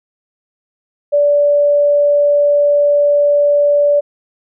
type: tone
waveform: sine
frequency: 580 Hz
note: D5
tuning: 22 cents flat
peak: -8 dBFS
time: 1.12-4.01 s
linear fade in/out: 20 ms
effects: none